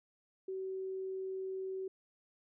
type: tone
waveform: sine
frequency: 379.8 Hz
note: F#4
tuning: 45 cents sharp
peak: -37 dBFS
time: 0.48-1.88 s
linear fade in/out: 5 ms
effects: none